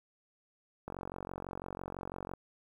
click train, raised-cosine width 1 ms, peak -26 dBFS, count 68, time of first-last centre 0.88-2.337 s, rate 46 Hz, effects 10-bit

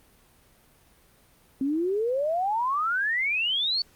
sine exponential sweep, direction up, 261.6 to 4549 Hz, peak -23 dBFS, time 1.61-3.82 s, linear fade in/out 2 ms, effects pink hiss -59 dBFS RMS until 3.95 s + Opus 32 kbps

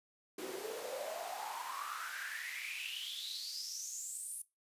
pink noise with high-pass filter sweep, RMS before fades -43 dBFS, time 0.38-4.42 s, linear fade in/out 5 ms, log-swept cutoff 340 to 10000 Hz, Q 8.8, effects noise-tail reverb RT60 0.2 s tail -18 dB re dry + resampled to 32000 Hz

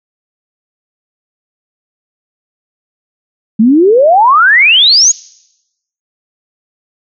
sine exponential sweep, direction up, 207.7 to 6860 Hz, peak -3 dBFS, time 3.59-5.12 s, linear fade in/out 10 ms, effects noise-tail reverb RT60 0.9 s tail -23 dB re dry

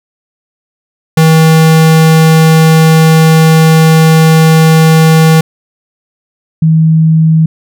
square / sine tone pair in turn, 160 / 160 Hz, D#3 / D#3, +49 / +49 cents, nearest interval unison, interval 0 cents, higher neither, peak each -3 dBFS, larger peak neither, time 1.17-5.41 / 6.62-7.46 s, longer first, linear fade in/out 5 ms, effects none

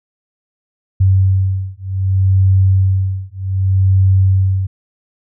sine beating tone pair, 95 / 95.65 Hz, F#2 / G2, +46 / -42 cents, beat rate 0.65 Hz, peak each -13 dBFS, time 1-4.67 s, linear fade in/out 10 ms, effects none

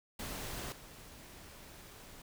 pink noise with level steps, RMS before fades -42 / -53 dBFS, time 0.19-2.22 s, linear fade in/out 5 ms, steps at 0.72 s, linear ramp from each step 2 ms, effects none

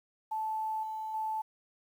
sine tone with level steps, 874 Hz, A5, 12 cents flat, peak -31 / -35 / -31 dBFS, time 0.31-1.42 s, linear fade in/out 10 ms, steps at 0.83 / 1.14 s, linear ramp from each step 2 ms, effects 10-bit

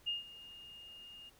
sine tone with ADSR envelope, 2835 Hz, F7, 25 cents sharp, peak -32 dBFS, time 0.06-1.3 s, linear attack 21 ms, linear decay 150 ms, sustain -18 dB, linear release 14 ms, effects pink hiss -65 dBFS RMS until 1.39 s

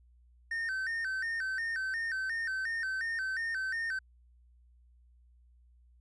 triangle tone with vibrato, 1678 Hz, G#6, 17 cents sharp, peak -30 dBFS, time 0.51-3.99 s, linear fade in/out 5 ms, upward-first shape square, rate 2.8 Hz, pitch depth 150 cents each way, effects added 60 Hz sine -59 dBFS peak until 6 s + resampled to 24000 Hz

